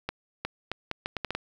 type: accelerating click train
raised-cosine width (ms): 0.3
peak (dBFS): -14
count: 9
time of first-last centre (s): 0.09-1.35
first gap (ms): 360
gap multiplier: 0.74
effects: 8-bit